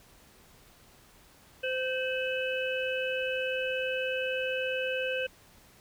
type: harmonic tone with a mistuned harmonic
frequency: 517 Hz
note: C5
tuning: 21 cents flat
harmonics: 1 / 3 / 5 / 6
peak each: -31 / -36 / -35 / -39 dBFS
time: 1.63-5.27 s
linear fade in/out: 10 ms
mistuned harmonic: 6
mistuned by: -69 cents
effects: pink hiss -58 dBFS RMS until 5.8 s